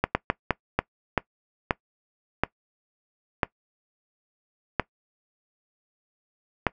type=slowing click train; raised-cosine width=0.5 ms; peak=-5 dBFS; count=11; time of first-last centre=0.04-6.667 s; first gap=110 ms; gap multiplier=1.37; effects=noise-tail reverb RT60 0.1 s tail -21 dB re dry